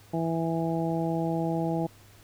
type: harmonic tone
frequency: 164.81 Hz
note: E3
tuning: in tune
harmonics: 1 / 2 / 3 / 4 / 5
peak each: -29 / -30 / -35 / -34 / -35 dBFS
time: 0.13-1.87 s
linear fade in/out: 10 ms
effects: added 102 Hz sine -55 dBFS peak until 2.23 s + pink hiss -56 dBFS RMS until 2.23 s